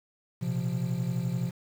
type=chord; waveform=triangle; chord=Bb suspended second; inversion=none; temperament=equal with one note detuned; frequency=119.13 / 130.81 / 174.61 Hz; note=Bb2 / C3 / F3; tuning=+38 / 0 / 0 cents; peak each=-32 / -29 / -29 dBFS; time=0.41-1.51 s; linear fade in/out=20 ms; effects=8-bit